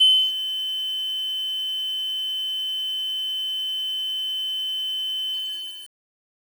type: tone with ADSR envelope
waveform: sine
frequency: 3053 Hz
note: G7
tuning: 46 cents flat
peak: -9 dBFS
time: 0-5.94 s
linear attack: 14 ms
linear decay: 300 ms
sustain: -15 dB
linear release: 610 ms
effects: tanh soft clip ceiling -9 dBFS + 7-bit